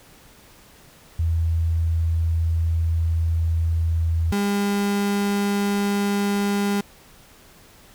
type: tone pair in turn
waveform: sine / 35% pulse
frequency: 82.41 / 201.9 Hz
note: E2 / G#3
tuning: 0 / -49 cents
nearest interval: octave + major third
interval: 1551 cents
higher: second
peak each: -18 dBFS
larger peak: neither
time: 1.19-4.32 / 4.32-6.81 s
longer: first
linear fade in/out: 5 ms
effects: pink hiss -50 dBFS RMS until 7.94 s